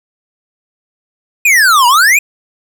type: exponential two-way sweep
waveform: square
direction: down then up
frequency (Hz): 2532 to 932.3 to 2532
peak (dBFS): -6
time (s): 1.45-2.19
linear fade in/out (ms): 5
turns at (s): 1.87
effects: 7-bit